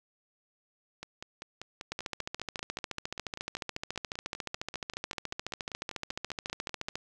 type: two click trains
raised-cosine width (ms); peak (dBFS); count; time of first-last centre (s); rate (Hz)
0.2; -17 / -23; 72 / 31; 1.92-6.955 / 1.03-6.889; 14.1 / 5.12
effects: none